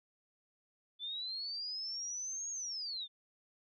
sine linear two-way sweep, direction up then down, 3470 to 6640 to 3518 Hz, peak -38 dBFS, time 0.99-3.08 s, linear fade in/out 50 ms, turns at 2.5 s, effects none

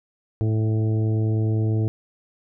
harmonic tone with a mistuned harmonic, 109.3 Hz, A2, 11 cents flat, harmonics 1 / 2 / 3 / 4 / 5 / 6 / 7, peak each -19 / -32 / -29 / -33 / -45 / -42 / -48 dBFS, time 0.41-1.88 s, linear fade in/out 0 ms, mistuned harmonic 6, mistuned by +16 cents, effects none

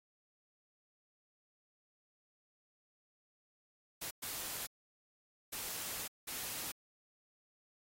white noise bursts at uneven times, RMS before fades -42 dBFS, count 4, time 4.01-4.11 / 4.22-4.67 / 5.52-6.08 / 6.27-6.72 s, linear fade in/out 10 ms, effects AAC 48 kbps

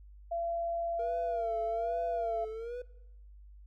sine tone, 679 Hz, F5, 49 cents flat, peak -31 dBFS, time 0.31-2.45 s, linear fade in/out 10 ms
triangle tone with vibrato, 466.2 Hz, A#4, in tune, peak -35 dBFS, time 0.99-2.82 s, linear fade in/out 5 ms, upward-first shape sine, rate 1.2 Hz, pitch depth 120 cents each way
effects noise-tail reverb RT60 1.0 s tail -23 dB re dry + added 50 Hz sine -50 dBFS peak until 3.66 s

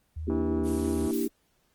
sine tone, 78.6 Hz, D#2, 18 cents sharp, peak -32 dBFS, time 0.16-1.08 s, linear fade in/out 10 ms
sine chord, E half-diminished seventh, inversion second, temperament equal, 233.1 / 293.7 / 329.6 / 392 Hz, Bb3 / D4 / E4 / G4, 0 / 0 / 0 / 0 cents, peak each -31 dBFS, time 0.27-1.28 s, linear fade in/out 10 ms
click train, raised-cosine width 1 ms, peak -27 dBFS, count 132, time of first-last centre 0.3-1.109 s, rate 162 Hz
blue noise, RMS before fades -40 dBFS, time 0.63-1.29 s, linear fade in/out 50 ms
effects pink hiss -70 dBFS RMS until 1.74 s + Opus 24 kbps

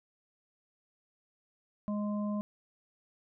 harmonic tone, 207.7 Hz, G#3, in tune, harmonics 1 / 3 / 5, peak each -31 / -41 / -45 dBFS, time 1.88-2.41 s, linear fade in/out 0 ms, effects none

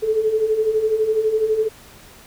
sine beating tone pair, 426.5 / 438.5 Hz, G#4 / A4, +46 / -6 cents, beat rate 12 Hz, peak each -23 / -17 dBFS, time 0.02-1.69 s, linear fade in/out 20 ms, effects pink hiss -45 dBFS RMS until 2.26 s

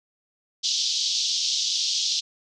white band-pass noise, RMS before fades -25 dBFS, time 0.63-2.21 s, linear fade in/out 20 ms, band 3200 to 6000 Hz, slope 48 dB/octave, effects none

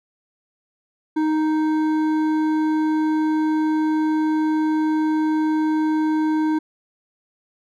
sine tone with hard clipping, 311.1 Hz, D#4, in tune, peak -19 dBFS, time 1.16-6.59 s, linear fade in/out 10 ms, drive 9 dB, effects none

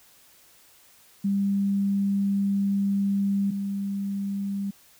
sine tone pair in turn, 198.6 / 198.6 Hz, G3 / G3, +23 / +23 cents, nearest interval unison, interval 0 cents, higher neither, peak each -21 / -26 dBFS, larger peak first, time 1.24-3.51 / 3.51-4.71 s, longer first, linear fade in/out 10 ms, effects white hiss -56 dBFS RMS until 4.99 s

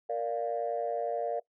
sine chord, Bb major, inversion none, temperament equal, 466.2 / 587.3 / 698.5 Hz, Bb4 / D5 / F5, 0 / 0 / 0 cents, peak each -33 dBFS, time 0.09-1.4 s, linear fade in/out 10 ms, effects noise-tail reverb RT60 0.1 s tail -20 dB re dry + tanh soft clip ceiling -22 dBFS

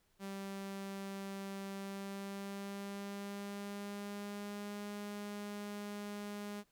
sawtooth tone with pitch glide, 196 to 205.5 Hz, G3 to G#3, 0 to -18 cents, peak -38 dBFS, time 0.19-6.64 s, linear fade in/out 50 ms, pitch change +82 cents, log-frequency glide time 1.72-4.87 s, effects pink hiss -75 dBFS RMS until 6.71 s

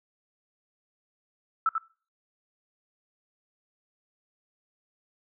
sine tone with echo, 1318.5 Hz, E6, in tune, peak -20 dBFS, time 1.66-1.69 s, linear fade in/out 2 ms, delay 91 ms, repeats 1, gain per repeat -5 dB, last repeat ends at 1.781 s, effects noise-tail reverb RT60 0.4 s tail -21 dB re dry

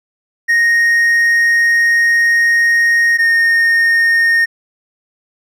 triangle tone pair in turn, 1863 / 1842.7 Hz, A#6 / A#6, -2 / -21 cents, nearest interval unison, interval 19 cents, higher first, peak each -7 dBFS, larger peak neither, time 0.48-3.18 / 3.18-4.46 s, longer first, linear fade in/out 20 ms, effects none

